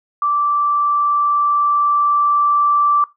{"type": "tone with level ramp", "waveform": "sine", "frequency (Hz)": 1168, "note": "D6", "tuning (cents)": -10, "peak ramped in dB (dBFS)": [-14, -11], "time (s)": [0.22, 3.04], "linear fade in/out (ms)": 2, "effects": ["noise-tail reverb RT60 0.2 s tail -18 dB re dry"]}